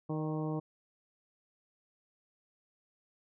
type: harmonic tone with a mistuned harmonic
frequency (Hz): 155.56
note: D#3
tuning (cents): 0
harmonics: 1 / 2 / 3 / 4 / 5 / 6 / 7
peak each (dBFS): -35 / -37 / -41 / -45 / -47 / -49 / -49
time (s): 0.09-0.6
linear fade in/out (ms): 10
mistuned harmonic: 4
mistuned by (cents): -32
effects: none